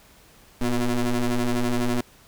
35% pulse ring-modulated tone, 120 Hz, B2, 49 cents flat, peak -16 dBFS, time 0.61-2.01 s, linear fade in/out 5 ms, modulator 126 Hz, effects pink hiss -53 dBFS RMS until 2.27 s

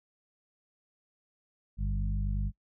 harmonic tone with a mistuned harmonic, 50 Hz, G1, 35 cents sharp, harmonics 1 / 2 / 3 / 4, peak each -29 / -35 / -39 / -41 dBFS, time 1.77-2.52 s, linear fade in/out 50 ms, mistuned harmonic 2, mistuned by -31 cents, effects noise-tail reverb RT60 0.1 s tail -24 dB re dry

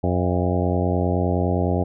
harmonic tone with a mistuned harmonic, 89.7 Hz, F2, 47 cents sharp, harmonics 1 / 2 / 3 / 4 / 5 / 6 / 7 / 8 / 9, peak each -22 / -25 / -27 / -28 / -29 / -30 / -30 / -31 / -32 dBFS, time 0.03-1.84 s, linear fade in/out 10 ms, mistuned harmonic 8, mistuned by -63 cents, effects none

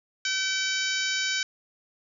harmonic tone with a mistuned harmonic, 766 Hz, G5, 40 cents flat, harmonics 2 / 3 / 4 / 5 / 6 / 7 / 8 / 9, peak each -30 / -32 / -33 / -34 / -35 / -35 / -36 / -37 dBFS, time 0.25-1.43 s, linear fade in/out 2 ms, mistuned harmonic 8, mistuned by -33 cents, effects none

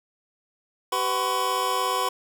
square tone cluster, 384.6 / 498.5 / 753 / 1010 / 1107 Hz, G4 / B4 / F#5 / B5 / C#6, -33 / +16 / +30 / +39 / -3 cents, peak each -34 / -32 / -33 / -27 / -29 dBFS, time 0.92-2.09 s, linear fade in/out 5 ms, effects none

